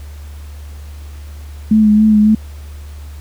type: tone with vibrato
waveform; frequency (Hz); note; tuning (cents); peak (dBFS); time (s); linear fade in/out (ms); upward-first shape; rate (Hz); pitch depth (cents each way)
sine; 213.9; A3; -49; -6; 1.71-2.35; 5; sine; 3.6; 29
effects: added 73 Hz sine -28 dBFS peak until 3.2 s + pink hiss -44 dBFS RMS until 3.2 s